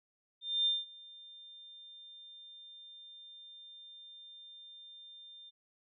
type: tone with ADSR envelope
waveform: sine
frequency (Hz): 3600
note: A7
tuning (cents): +39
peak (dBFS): -26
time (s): 0.41-5.51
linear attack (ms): 250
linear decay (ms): 190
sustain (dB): -24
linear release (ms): 27
effects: none